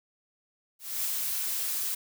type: noise with ADSR envelope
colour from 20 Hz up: blue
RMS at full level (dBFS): -29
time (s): 0.79-1.95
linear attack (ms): 260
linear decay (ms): 11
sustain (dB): -2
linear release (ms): 8
effects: none